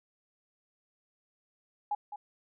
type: tone with echo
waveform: sine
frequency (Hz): 829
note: G#5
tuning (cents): -3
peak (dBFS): -28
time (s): 1.91-1.95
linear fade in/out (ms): 5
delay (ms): 210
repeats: 1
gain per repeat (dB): -10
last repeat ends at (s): 2.16
effects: none